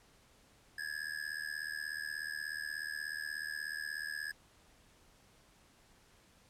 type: tone with amplitude modulation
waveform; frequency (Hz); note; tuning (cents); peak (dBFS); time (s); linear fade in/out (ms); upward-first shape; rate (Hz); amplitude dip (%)
square; 1687; G#6; +27; -35; 0.78-4.32; 5; sine; 76.6; 95
effects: pink hiss -65 dBFS RMS until 6.49 s + low-pass 11000 Hz 12 dB/octave